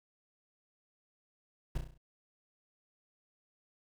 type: noise with echo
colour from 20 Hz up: brown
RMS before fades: -33 dBFS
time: 1.75-1.78 s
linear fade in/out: 5 ms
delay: 33 ms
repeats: 6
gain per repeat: -5 dB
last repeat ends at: 1.978 s
effects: none